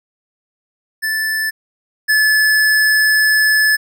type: tone pair in turn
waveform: square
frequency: 1755 / 1726.8 Hz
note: A6 / A6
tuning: -5 / -33 cents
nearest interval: unison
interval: 28 cents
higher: first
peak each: -17 / -11 dBFS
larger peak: second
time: 1.02-1.51 / 2.08-3.77 s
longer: second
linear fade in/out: 20 ms
effects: none